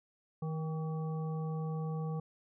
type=harmonic tone with a mistuned harmonic; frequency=158 Hz; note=D#3; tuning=27 cents sharp; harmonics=1 / 3 / 5 / 7; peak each=-34 / -44 / -48 / -51 dBFS; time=0.42-2.2 s; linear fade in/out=5 ms; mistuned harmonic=7; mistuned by=+43 cents; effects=none